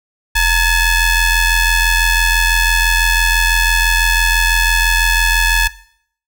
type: ring-modulated tone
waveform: sawtooth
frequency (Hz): 870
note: A5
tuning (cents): -20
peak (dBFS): -4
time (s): 0.35-5.68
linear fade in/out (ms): 10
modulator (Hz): 827
effects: noise-tail reverb RT60 0.6 s tail -18 dB re dry